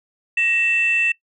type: tone pair together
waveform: sine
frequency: 1884.4 / 2665 Hz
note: A#6 / E7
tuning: +18 / +18 cents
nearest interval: tritone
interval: 600 cents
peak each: -23 / -15 dBFS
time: 0.37-1.12 s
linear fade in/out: 5 ms
effects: noise-tail reverb RT60 0.1 s tail -21 dB re dry + tanh soft clip ceiling -10 dBFS